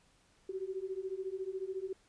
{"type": "beating tone pair", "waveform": "sine", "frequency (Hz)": [372.2, 386.2], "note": ["F#4", "G4"], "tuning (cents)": [10, -26], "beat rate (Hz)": 14, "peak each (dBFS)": [-40, -39], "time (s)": [0.49, 1.93], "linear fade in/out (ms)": 5, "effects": ["pink hiss -68 dBFS RMS until 2.08 s", "resampled to 22050 Hz"]}